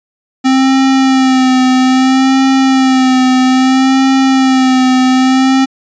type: tone with vibrato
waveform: square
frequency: 261.6 Hz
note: C4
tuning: in tune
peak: -7 dBFS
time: 0.44-5.66 s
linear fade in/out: 20 ms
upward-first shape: sine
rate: 0.61 Hz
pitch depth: 33 cents each way
effects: resampled to 16000 Hz